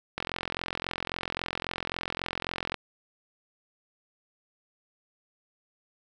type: click train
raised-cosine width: 0.3 ms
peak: -14 dBFS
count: 113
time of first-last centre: 0.18-2.743 s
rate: 43.7 Hz
effects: none